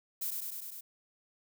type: noise with echo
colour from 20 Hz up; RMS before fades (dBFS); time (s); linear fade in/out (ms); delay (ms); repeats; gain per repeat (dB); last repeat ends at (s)
violet; -35; 0.21-0.31; 10; 100; 5; -2; 0.81
effects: none